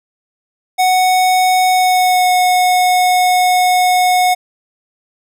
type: tone with pitch glide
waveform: square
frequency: 740 to 729.4 Hz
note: F#5 to F#5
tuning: 0 to -25 cents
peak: -10 dBFS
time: 0.78-4.35 s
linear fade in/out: 20 ms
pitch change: -25 cents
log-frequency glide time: 1.69-2.31 s
effects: none